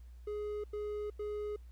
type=tone bursts; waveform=triangle; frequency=418.1 Hz; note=G#4; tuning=12 cents sharp; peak=-34 dBFS; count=3; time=0.27-1.562 s; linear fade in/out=5 ms; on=370 ms; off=91 ms; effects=added 60 Hz sine -49 dBFS peak until 1.71 s + pink hiss -73 dBFS RMS until 1.71 s